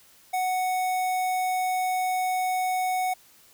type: tone with notch filter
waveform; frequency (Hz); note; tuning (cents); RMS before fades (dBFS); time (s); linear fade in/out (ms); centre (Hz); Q
square; 740; F#5; 0; -26; 0.33-3.14; 10; 4400; 1.2
effects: white hiss -56 dBFS RMS until 3.53 s